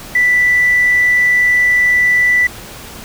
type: tone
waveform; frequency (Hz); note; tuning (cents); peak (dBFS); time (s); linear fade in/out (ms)
triangle; 1975.5; B6; 0; -5; 0.15-2.47; 5
effects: tanh soft clip ceiling -6 dBFS + pink hiss -32 dBFS RMS until 3.04 s